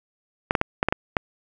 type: clicks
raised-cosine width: 0.5 ms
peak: -4 dBFS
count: 7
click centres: 0.509 / 0.552 / 0.614 / 0.829 / 0.886 / 0.925 / 1.168 s
effects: none